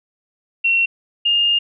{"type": "tone pair in turn", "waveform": "sine", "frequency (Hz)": [2726, 2825], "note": ["F7", "F7"], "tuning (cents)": [-43, 19], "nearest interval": "minor second", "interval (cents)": 62, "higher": "second", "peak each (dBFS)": -13, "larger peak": "neither", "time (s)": [[0.64, 0.86], [1.25, 1.59]], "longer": "second", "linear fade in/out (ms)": 10, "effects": []}